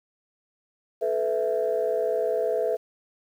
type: chord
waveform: sine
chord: A suspended second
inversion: none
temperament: equal with one note detuned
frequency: 433.9 / 493.9 / 659.3 Hz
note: A4 / B4 / E5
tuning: -24 / 0 / 0 cents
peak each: -26 dBFS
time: 1.01-2.77 s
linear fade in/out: 20 ms
effects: tanh soft clip ceiling -15 dBFS + 9-bit